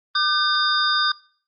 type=tone cluster; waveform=sine; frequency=1200 / 1533 / 3645 / 4853 Hz; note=D6 / G6 / A#7 / D#8; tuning=+37 / -39 / -40 / -44 cents; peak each=-23 dBFS; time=0.15-1.12 s; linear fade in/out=5 ms; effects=noise-tail reverb RT60 0.5 s tail -23 dB re dry + Opus 32 kbps